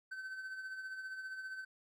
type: tone with tremolo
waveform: triangle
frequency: 1533 Hz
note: G6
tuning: 39 cents flat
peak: -38 dBFS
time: 0.11-1.65 s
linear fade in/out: 10 ms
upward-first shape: triangle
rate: 15 Hz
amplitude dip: 55%
effects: none